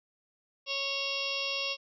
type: harmonic tone with a mistuned harmonic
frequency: 551 Hz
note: C#5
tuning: 11 cents flat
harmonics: 1 / 2 / 4 / 5 / 6 / 7 / 8 / 9 / 10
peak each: -40 / -43 / -45 / -34 / -38 / -42 / -43 / -42 / -39 dBFS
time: 0.66-1.77 s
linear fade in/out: 50 ms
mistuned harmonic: 7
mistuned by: -25 cents
effects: none